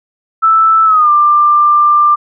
sine tone with pitch glide, 1318.5 to 1188.3 Hz, E6 to D6, 0 to +20 cents, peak -5 dBFS, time 0.42-2.16 s, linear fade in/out 20 ms, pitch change -180 cents, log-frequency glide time 0.85-1.1 s, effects none

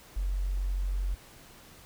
sine tone, 46.25 Hz, F#1, in tune, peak -27 dBFS, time 0.16-1.15 s, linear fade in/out 10 ms, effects pink hiss -53 dBFS RMS until 1.85 s

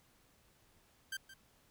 sawtooth tone with echo, 1568 Hz, G6, in tune, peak -35 dBFS, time 1.12-1.17 s, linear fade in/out 5 ms, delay 170 ms, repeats 1, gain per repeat -14 dB, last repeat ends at 1.34 s, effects pink hiss -69 dBFS RMS until 1.7 s

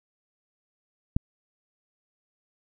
click, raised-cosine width 5 ms, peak -10 dBFS, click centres 1.165 s, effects none

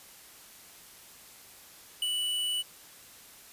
square tone with ADSR envelope, 2960 Hz, F#7, in tune, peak -27 dBFS, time 2.02-2.63 s, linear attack 3 ms, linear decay 35 ms, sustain -2 dB, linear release 26 ms, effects white hiss -52 dBFS RMS until 3.52 s + resampled to 32000 Hz

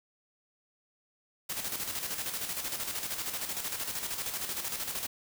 white noise with tremolo, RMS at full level -34 dBFS, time 1.49-5.07 s, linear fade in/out 10 ms, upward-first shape square, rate 13 Hz, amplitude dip 50%, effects none

